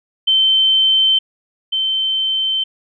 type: tone pair in turn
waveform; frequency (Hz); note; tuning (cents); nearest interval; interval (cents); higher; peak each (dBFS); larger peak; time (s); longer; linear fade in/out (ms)
sine; 3094 / 3094; G7 / G7; -23 / -23; unison; 0; neither; -10 / -15; first; 0.27-1.19 / 1.72-2.64; neither; 10
effects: none